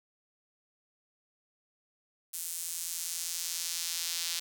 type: tone with high-pass filter sweep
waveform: sawtooth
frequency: 169.8 Hz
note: F3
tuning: 48 cents flat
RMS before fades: -36 dBFS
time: 2.33-4.4 s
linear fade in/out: 10 ms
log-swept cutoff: 8800 to 4200 Hz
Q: 1.2
effects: none